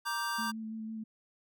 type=chord; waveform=square; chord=G minor; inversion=first; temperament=just; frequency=940.8 / 1176 / 1568 Hz; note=Bb5 / D6 / G6; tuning=+16 / +2 / 0 cents; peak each=-38 / -38 / -37 dBFS; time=0.05-0.52 s; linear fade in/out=20 ms
type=tone with vibrato; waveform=sine; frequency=220.6 Hz; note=A3; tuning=5 cents sharp; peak=-37 dBFS; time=0.38-1.04 s; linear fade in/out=10 ms; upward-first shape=square; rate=6 Hz; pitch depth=12 cents each way
effects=none